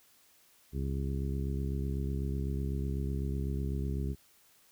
harmonic tone, 68 Hz, C#2, 33 cents flat, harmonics 1 / 2 / 3 / 4 / 5 / 6, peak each -33 / -36 / -40 / -45 / -45 / -45 dBFS, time 0.72-4.16 s, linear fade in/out 50 ms, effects white hiss -64 dBFS RMS until 4.71 s

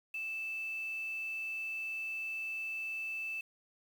sine tone with quantisation, 2637 Hz, E7, in tune, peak -36 dBFS, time 0.14-3.41 s, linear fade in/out 5 ms, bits 9, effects none

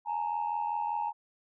sine tone pair together, 840 / 925.2 Hz, G#5 / A#5, +19 / -13 cents, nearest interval major second, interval 168 cents, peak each -31 / -31 dBFS, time 0.05-1.13 s, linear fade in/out 50 ms, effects tanh soft clip ceiling -24 dBFS

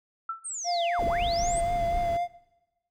sine tone with exponential decay, 1334 Hz, E6, 20 cents sharp, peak -26 dBFS, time 0.29-0.47 s, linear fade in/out 5 ms, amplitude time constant 37 ms
sine linear two-way sweep, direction down then up, 8830 to 69.3 to 8830 Hz, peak -32 dBFS, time 0.44-1.61 s, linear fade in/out 20 ms, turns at 1.05 s
triangle tone with vibrato, 692 Hz, F5, 16 cents flat, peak -23 dBFS, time 0.64-2.28 s, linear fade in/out 50 ms, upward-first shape sine, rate 3.9 Hz, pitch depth 26 cents each way
brown noise, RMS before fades -34 dBFS, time 0.99-2.17 s, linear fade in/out 2 ms
effects noise-tail reverb RT60 1.0 s tail -20 dB re dry

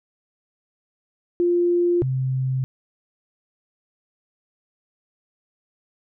sine tone pair in turn, 349.2 / 130.8 Hz, F4 / C3, 0 / 0 cents, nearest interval octave + perfect fourth, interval 1700 cents, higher first, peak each -16 / -20 dBFS, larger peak first, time 1.4-2.02 / 2.02-2.64 s, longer neither, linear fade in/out 0 ms, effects none

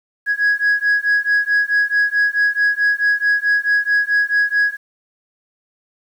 sine beating tone pair, 1661.2 / 1665.8 Hz, G#6 / G#6, 0 / +5 cents, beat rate 4.6 Hz, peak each -15 dBFS, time 0.26-4.77 s, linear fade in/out 50 ms, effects tanh soft clip ceiling -10 dBFS + 8-bit

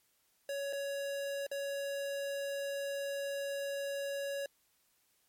square tone with dropouts, 559 Hz, C#5, 14 cents sharp, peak -36 dBFS, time 0.49-4.46 s, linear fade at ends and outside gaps 2 ms, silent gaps 0.727-0.731 / 1.466-1.514 s, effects white hiss -73 dBFS RMS until 5.28 s + MP3 64 kbps

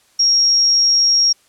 sine tone, 5588 Hz, F8, in tune, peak -10 dBFS, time 0.19-1.33 s, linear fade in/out 10 ms, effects white hiss -55 dBFS RMS until 1.48 s + low-pass 10000 Hz 12 dB/octave

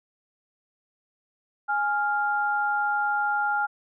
sine tone pair together, 830 / 1397.7 Hz, G#5 / F6, -1 / +1 cents, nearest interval major sixth, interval 902 cents, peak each -25 dBFS, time 1.68-3.67 s, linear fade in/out 20 ms, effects none

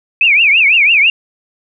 sine tone with vibrato, 2470 Hz, D#7, 13 cents flat, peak -6 dBFS, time 0.21-1.1 s, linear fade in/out 2 ms, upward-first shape triangle, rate 6 Hz, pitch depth 250 cents each way, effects none

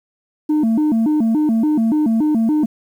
sine tone with vibrato, 261.6 Hz, C4, in tune, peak -10 dBFS, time 0.49-2.66 s, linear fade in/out 10 ms, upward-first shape square, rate 3.5 Hz, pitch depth 260 cents each way, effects tanh soft clip ceiling -12 dBFS + 8-bit

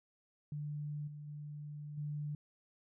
sine tone with level steps, 148 Hz, D3, 14 cents sharp, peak -38 / -45 / -43 / -37 dBFS, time 0.52-2.35 s, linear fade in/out 2 ms, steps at 1.07 / 1.27 / 1.97 s, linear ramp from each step 10 ms, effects none

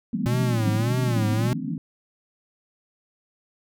pink band-pass noise, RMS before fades -28 dBFS, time 0.13-1.78 s, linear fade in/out 2 ms, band 150 to 280 Hz, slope 96 dB/octave
square tone with vibrato, 116.54 Hz, A#2, in tune, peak -22 dBFS, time 0.26-1.53 s, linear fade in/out 0 ms, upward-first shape sine, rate 1.7 Hz, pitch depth 150 cents each way
effects none

